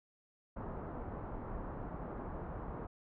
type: low-pass noise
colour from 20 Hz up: pink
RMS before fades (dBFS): -43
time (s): 0.56-2.87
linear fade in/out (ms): 10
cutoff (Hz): 1200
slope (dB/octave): 24
effects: none